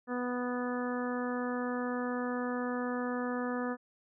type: harmonic tone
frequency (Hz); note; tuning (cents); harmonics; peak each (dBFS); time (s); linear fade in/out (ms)
246.9; B3; 0; 1 / 2 / 3 / 4 / 5 / 6 / 7; -34 / -37 / -43 / -44 / -42 / -46 / -44; 0.07-3.77; 50
effects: none